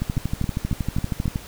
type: two click trains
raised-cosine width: 5 ms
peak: -11 / -11 dBFS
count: 18 / 5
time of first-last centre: 0.02-1.359 / 0.17-1.257 s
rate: 12.7 / 3.68 Hz
effects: pink hiss -41 dBFS RMS until 1.47 s